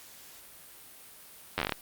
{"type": "slowing click train", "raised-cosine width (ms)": 0.3, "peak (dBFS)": -12, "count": 9, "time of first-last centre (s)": [1.58, 1.722], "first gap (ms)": 10, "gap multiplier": 1.16, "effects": ["white hiss -51 dBFS RMS until 1.81 s", "Opus 48 kbps"]}